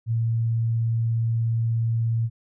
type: tone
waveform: sine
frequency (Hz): 114.6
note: A#2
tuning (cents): -29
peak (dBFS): -20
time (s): 0.06-2.3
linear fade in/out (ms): 50
effects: none